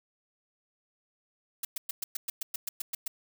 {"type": "noise bursts", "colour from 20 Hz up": "blue", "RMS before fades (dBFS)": -33, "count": 12, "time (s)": [1.63, 3.08], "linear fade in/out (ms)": 5, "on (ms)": 20, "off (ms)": 110, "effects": []}